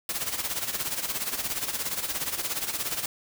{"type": "noise with tremolo", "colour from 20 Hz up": "white", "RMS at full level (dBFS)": -28, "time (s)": [0.09, 3.06], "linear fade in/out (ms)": 2, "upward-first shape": "sine", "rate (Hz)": 17, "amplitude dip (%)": 70, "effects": []}